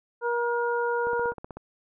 harmonic tone, 475.5 Hz, A#4, 34 cents sharp, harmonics 1 / 2 / 3, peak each -26 / -29 / -31 dBFS, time 0.21-1.34 s, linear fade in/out 50 ms
click train, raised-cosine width 1 ms, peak -24 dBFS, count 9, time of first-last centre 1.07-1.57 s, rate 16 Hz
effects none

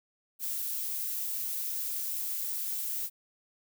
violet noise, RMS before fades -34 dBFS, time 0.39-3.1 s, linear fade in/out 50 ms, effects none

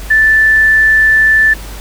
sine tone, 1759 Hz, A6, 1 cent flat, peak -5 dBFS, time 0.1-1.54 s, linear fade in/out 10 ms, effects added 50 Hz sine -25 dBFS peak until 1.8 s + pink hiss -31 dBFS RMS until 1.8 s

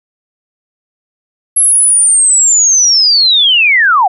sine linear sweep, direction down, 11175 to 700 Hz, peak -5 dBFS, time 1.56-4.08 s, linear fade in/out 10 ms, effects none

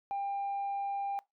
sine tone, 797 Hz, G5, 28 cents sharp, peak -30 dBFS, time 0.11-1.19 s, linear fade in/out 0 ms, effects noise-tail reverb RT60 0.2 s tail -24 dB re dry + tanh soft clip ceiling -30 dBFS

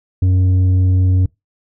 sine tone with tanh clipping, 92.5 Hz, F#2, in tune, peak -11 dBFS, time 0.22-1.26 s, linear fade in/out 5 ms, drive 6 dB, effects noise-tail reverb RT60 0.2 s tail -24 dB re dry

